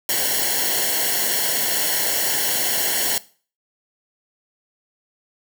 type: noise with comb filter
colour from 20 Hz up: white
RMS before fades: -21 dBFS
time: 0.09-3.18 s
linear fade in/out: 2 ms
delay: 0.81 ms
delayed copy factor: -0.8
effects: noise-tail reverb RT60 0.4 s tail -19 dB re dry